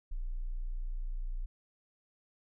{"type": "tone", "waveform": "sine", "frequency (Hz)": 29.86, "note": "A#0", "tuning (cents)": 43, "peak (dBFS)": -33, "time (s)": [0.11, 1.46], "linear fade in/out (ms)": 10, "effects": []}